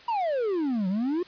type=exponential two-way sweep; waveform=triangle; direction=down then up; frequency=973 to 179.8 to 370.2 Hz; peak=-22 dBFS; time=0.08-1.23 s; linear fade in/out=5 ms; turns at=0.88 s; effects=white hiss -50 dBFS RMS until 1.27 s + resampled to 11025 Hz